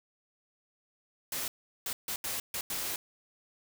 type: noise bursts at uneven times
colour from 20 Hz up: white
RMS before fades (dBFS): -35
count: 6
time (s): 1.32-1.48 / 1.86-1.93 / 2.08-2.16 / 2.24-2.4 / 2.54-2.61 / 2.7-2.96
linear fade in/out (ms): 2
effects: none